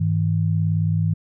sine tone pair together, 101.58 / 160 Hz, G#2 / D#3, -38 / +49 cents, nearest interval minor sixth, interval 787 cents, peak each -20 dBFS, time 0-1.14 s, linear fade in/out 10 ms, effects none

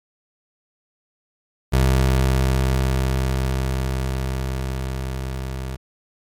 25% pulse tone with level ramp, 65.41 Hz, C2, in tune, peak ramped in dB -10 to -23 dBFS, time 1.72-5.77 s, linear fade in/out 20 ms, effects MP3 96 kbps

